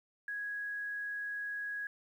sine tone with quantisation, 1661.2 Hz, G#6, in tune, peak -36 dBFS, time 0.28-1.87 s, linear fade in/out 2 ms, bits 11, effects none

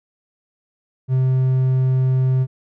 triangle tone, 130 Hz, C3, 11 cents flat, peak -12 dBFS, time 1.08-2.47 s, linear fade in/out 50 ms, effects none

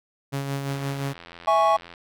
sawtooth tone with tremolo, 138.59 Hz, C#3, in tune, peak -21 dBFS, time 0.32-1.14 s, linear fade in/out 20 ms, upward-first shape sine, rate 5.8 Hz, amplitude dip 40%
click train, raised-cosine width 0.3 ms, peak -25 dBFS, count 107, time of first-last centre 0.7-1.938 s, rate 85.6 Hz
triangle chord, C# minor, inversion first, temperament equal with one note detuned, 657.4 / 830.6 / 1108.7 Hz, E5 / G#5 / C#6, -5 / 0 / 0 cents, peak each -19 dBFS, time 1.47-1.77 s, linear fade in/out 10 ms
effects none

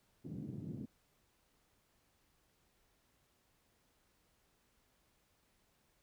white band-pass noise, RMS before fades -45 dBFS, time 0.24-0.86 s, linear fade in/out 10 ms, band 110 to 270 Hz, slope 24 dB/octave, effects pink hiss -75 dBFS RMS until 6.02 s

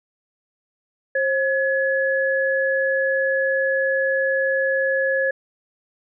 sine tone pair together, 534.5 / 1697 Hz, C5 / G#6, +37 / +37 cents, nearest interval octave + minor sixth, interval 2000 cents, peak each -20 / -21 dBFS, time 1.15-5.31 s, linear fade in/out 5 ms, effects none

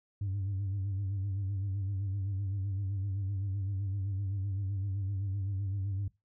sine tone with vibrato, 98 Hz, G2, in tune, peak -29 dBFS, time 0.21-6.08 s, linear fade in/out 5 ms, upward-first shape sine, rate 7.8 Hz, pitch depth 66 cents each way, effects noise-tail reverb RT60 0.2 s tail -20 dB re dry + tanh soft clip ceiling -29 dBFS

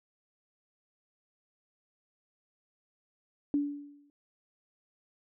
sine tone with exponential decay, 288.1 Hz, D4, 33 cents flat, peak -23 dBFS, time 3.54-4.1 s, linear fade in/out 1 ms, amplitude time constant 120 ms, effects none

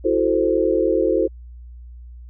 sine chord, F# half-diminished seventh, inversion third, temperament equal, 329.6 / 370 / 440 / 523.3 Hz, E4 / F#4 / A4 / C5, 0 / 0 / 0 / 0 cents, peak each -21 dBFS, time 0.04-1.28 s, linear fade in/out 20 ms, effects added 60 Hz sine -36 dBFS peak until 2.29 s

